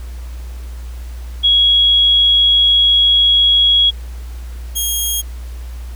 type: tone pair in turn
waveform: sine / 10% pulse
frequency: 3322 / 3259 Hz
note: G#7 / G#7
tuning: 0 / -33 cents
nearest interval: unison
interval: 33 cents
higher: first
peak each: -8 dBFS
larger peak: neither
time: 1.43-3.91 / 4.75-5.22 s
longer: first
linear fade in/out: 20 ms
effects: added 60 Hz sine -25 dBFS peak until 5.95 s + pink hiss -43 dBFS RMS until 5.95 s